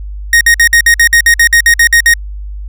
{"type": "tone bursts", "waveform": "45% pulse", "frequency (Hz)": 1864.7, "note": "A#6", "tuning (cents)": 0, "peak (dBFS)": -3, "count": 14, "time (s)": [0.33, 2.138], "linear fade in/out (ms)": 2, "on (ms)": 79, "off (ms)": 54, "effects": ["added 50 Hz sine -20 dBFS peak until 2.68 s"]}